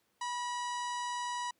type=harmonic tone with a mistuned harmonic; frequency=978 Hz; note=B5; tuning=17 cents flat; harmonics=1 / 2 / 3 / 4 / 5 / 6 / 7 / 8 / 9 / 10; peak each=-35 / -44 / -48 / -48 / -52 / -51 / -53 / -53 / -57 / -60 dBFS; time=0.21-1.51 s; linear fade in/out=5 ms; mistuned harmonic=2; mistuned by=-42 cents; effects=pink hiss -75 dBFS RMS until 1.59 s + high-pass 150 Hz 12 dB/octave